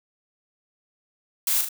blue noise with echo, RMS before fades -23 dBFS, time 1.47-1.61 s, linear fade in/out 2 ms, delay 39 ms, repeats 2, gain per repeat -5 dB, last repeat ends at 1.688 s, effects none

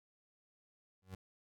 30% pulse tone with exponential growth, 94.1 Hz, F#2, 30 cents sharp, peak -40 dBFS, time 1.02-1.15 s, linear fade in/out 5 ms, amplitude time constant 28 ms, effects none

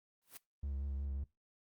white noise with exponential growth, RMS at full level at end -46 dBFS, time 0.22-0.37 s, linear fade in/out 0 ms, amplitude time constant 31 ms
triangle tone with vibrato, 69.3 Hz, C#2, in tune, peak -35 dBFS, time 0.63-1.24 s, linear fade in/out 5 ms, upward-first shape triangle, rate 5.5 Hz, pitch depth 43 cents each way
effects noise-tail reverb RT60 0.2 s tail -22 dB re dry + Opus 32 kbps

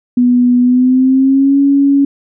sine tone with pitch glide, 245.9 to 279.2 Hz, B3 to C#4, -7 to +13 cents, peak -6 dBFS, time 0.17-2.05 s, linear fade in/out 5 ms, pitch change +220 cents, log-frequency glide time 0.6-1.59 s, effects none

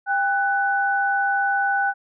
sine tone pair together, 796 / 1492.7 Hz, G5 / F#6, +26 / +15 cents, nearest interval major seventh, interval 1089 cents, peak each -21 dBFS, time 0.06-1.94 s, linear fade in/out 50 ms, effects none

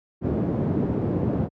pink band-pass noise, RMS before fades -24 dBFS, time 0.21-1.49 s, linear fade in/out 50 ms, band 110 to 360 Hz, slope 12 dB/octave, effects high-pass 60 Hz 12 dB/octave

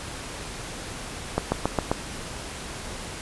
accelerating click train, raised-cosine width 1 ms, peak -7 dBFS, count 5, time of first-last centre 1.38-1.915 s, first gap 140 ms, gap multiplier 0.97, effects pink hiss -36 dBFS RMS until 3.21 s + resampled to 24000 Hz

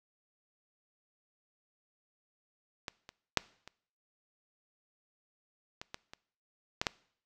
clicks, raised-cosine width 0.2 ms, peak -20 / -29 / -6 / -29 / -24 / -22 / -29 / -13 / -11 dBFS, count 9, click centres 2.882 / 3.091 / 3.373 / 3.676 / 5.815 / 5.944 / 6.135 / 6.815 / 6.868 s, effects noise-tail reverb RT60 0.6 s tail -22 dB re dry

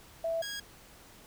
sine / 15% pulse tone pair in turn, 660 / 1644 Hz, E5 / G#6, +2 / -18 cents, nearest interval octave + major third, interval 1580 cents, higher second, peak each -29 / -30 dBFS, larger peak first, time 0.24-0.42 / 0.42-0.6 s, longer neither, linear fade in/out 5 ms, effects pink hiss -55 dBFS RMS until 1.26 s

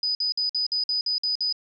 sine tone bursts, 4978 Hz, D#8, in tune, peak -22 dBFS, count 9, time 0.03-1.526 s, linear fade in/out 2 ms, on 120 ms, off 52 ms, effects none

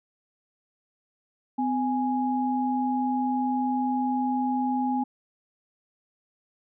sine tone pair together, 254.9 / 829.6 Hz, C4 / G#5, -45 / -2 cents, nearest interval octave + minor sixth, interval 2043 cents, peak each -25 / -27 dBFS, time 1.58-5.04 s, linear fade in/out 10 ms, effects none

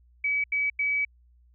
sine tone bursts at uneven times, 2282 Hz, C#7, 50 cents sharp, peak -23 dBFS, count 3, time 0.24-0.44 / 0.52-0.7 / 0.79-1.05 s, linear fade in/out 5 ms, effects added 60 Hz sine -56 dBFS peak until 1.54 s

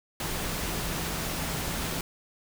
sine tone in noise, 166.6 Hz, E3, 19 cents sharp, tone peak -40 dBFS, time 0.2-2.01 s, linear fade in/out 2 ms, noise pink, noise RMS -32 dBFS, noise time 0.2-2.01 s, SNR -11 dB, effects none

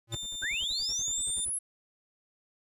square tone with exponential growth, 114.7 Hz, A#2, 28 cents flat, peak -29 dBFS, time 0.07-0.15 s, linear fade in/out 5 ms, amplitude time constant 16 ms
30% pulse tone, 3600 Hz, A7, 39 cents sharp, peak -33 dBFS, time 0.12-1.45 s, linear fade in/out 5 ms
brown noise bursts, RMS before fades -48 dBFS, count 15, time 0.13-1.496 s, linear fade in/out 0 ms, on 36 ms, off 59 ms
sine linear sweep, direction up, 1462 to 11000 Hz, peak -30 dBFS, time 0.42-1.59 s, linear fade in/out 10 ms
effects resampled to 32000 Hz

